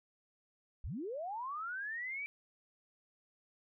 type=linear sweep; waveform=sine; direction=up; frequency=37.08 to 2338 Hz; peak=-38 dBFS; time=0.84-2.26 s; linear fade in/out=0 ms; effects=none